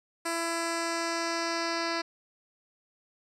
10% pulse tone with low-pass filter sweep, 334.2 Hz, E4, 24 cents sharp, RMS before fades -31 dBFS, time 0.25-2.02 s, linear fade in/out 10 ms, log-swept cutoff 9400 to 4600 Hz, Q 2.1, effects none

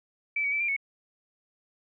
sine tone with pitch steps, 2315 / 2255 / 2317 / 2380 / 2210 Hz, D7 / C#7 / D7 / D7 / C#7, -25 / +29 / -24 / +22 / -6 cents, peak -25 dBFS, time 0.36-0.765 s, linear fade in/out 5 ms, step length 81 ms, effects none

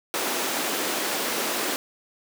pink high-pass noise, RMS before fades -27 dBFS, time 0.14-1.76 s, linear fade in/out 0 ms, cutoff 260 Hz, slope 24 dB/octave, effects none

